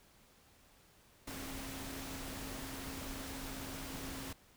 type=tone in noise; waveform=sine; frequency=268.4 Hz; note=C4; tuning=44 cents sharp; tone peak=-48 dBFS; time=1.27-4.33 s; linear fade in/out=5 ms; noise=pink; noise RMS=-45 dBFS; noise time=1.27-4.33 s; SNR=-6 dB; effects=pink hiss -65 dBFS RMS until 4.56 s